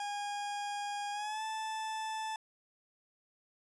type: tone with pitch glide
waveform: 40% pulse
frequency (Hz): 818 to 876.7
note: G#5 to A5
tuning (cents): -26 to -7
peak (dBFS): -35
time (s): 0-2.36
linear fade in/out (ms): 2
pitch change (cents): +119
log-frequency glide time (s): 1.12-1.43
effects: resampled to 22050 Hz